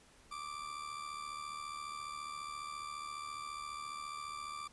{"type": "tone with amplitude modulation", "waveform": "40% pulse", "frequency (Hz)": 1174.7, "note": "D6", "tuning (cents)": 0, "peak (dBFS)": -38, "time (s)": [0.31, 4.68], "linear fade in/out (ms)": 10, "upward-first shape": "sine", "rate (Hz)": 74.6, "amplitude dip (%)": 65, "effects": ["pink hiss -63 dBFS RMS until 4.72 s", "resampled to 24000 Hz"]}